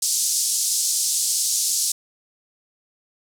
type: band-pass noise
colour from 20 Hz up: white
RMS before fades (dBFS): -22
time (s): 0.02-1.92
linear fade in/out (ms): 5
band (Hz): 4900 to 9600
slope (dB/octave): 24
effects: none